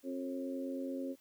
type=harmonic tone with a mistuned harmonic; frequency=89.3 Hz; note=F2; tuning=39 cents sharp; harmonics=3 / 4 / 5 / 6; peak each=-38 / -46 / -49 / -43 dBFS; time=0.03-1.16 s; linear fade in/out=50 ms; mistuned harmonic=6; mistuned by=+20 cents; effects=white hiss -68 dBFS RMS until 1.2 s